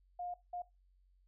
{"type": "tone bursts at uneven times", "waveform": "sine", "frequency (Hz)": 710, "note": "F5", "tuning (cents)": 28, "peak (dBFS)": -39, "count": 2, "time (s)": [[0.19, 0.34], [0.53, 0.62]], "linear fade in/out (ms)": 5, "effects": ["noise-tail reverb RT60 0.2 s tail -17 dB re dry", "added 46 Hz sine -66 dBFS peak until 1.27 s"]}